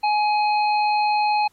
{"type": "harmonic tone", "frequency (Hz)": 840, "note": "G#5", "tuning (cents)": 19, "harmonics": [1, 3, 5], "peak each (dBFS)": [-17, -27, -31], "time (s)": [0.03, 1.48], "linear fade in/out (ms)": 10, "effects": ["pink hiss -61 dBFS RMS until 1.52 s", "MP3 64 kbps"]}